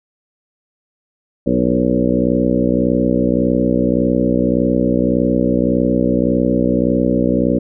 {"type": "harmonic tone with a mistuned harmonic", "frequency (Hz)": 61.74, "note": "B1", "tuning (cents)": 0, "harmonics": [1, 2, 3, 4, 5, 6, 7, 8, 9], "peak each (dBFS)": [-27, -27, -19, -17, -19, -25, -25, -22, -22], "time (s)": [1.46, 7.59], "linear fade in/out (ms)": 10, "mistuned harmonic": 8, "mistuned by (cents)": -17, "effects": []}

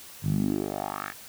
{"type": "tone with band-pass filter sweep", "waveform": "10% pulse", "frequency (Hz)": 50, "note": "G1", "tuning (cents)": 35, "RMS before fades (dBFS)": -29, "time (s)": [0.22, 1.14], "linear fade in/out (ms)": 50, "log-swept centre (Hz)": [120, 1900], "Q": 3.1, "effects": ["white hiss -46 dBFS RMS until 1.28 s"]}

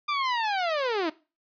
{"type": "linear sweep", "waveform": "sawtooth", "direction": "down", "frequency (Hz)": [1200, 298.5], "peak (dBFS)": -21, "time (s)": [0.08, 1.1], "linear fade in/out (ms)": 10, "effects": ["noise-tail reverb RT60 0.3 s tail -19 dB re dry", "resampled to 11025 Hz"]}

